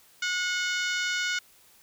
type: harmonic tone with a mistuned harmonic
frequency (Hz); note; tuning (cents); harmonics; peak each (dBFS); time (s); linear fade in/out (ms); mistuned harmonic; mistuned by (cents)
726; F#5; -33; 2 / 3 / 4 / 5 / 6 / 7 / 8 / 9 / 10; -29 / -33 / -35 / -37 / -39 / -40 / -41 / -42 / -43; 0.22-1.39; 5; 4; +33
effects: white hiss -58 dBFS RMS until 1.82 s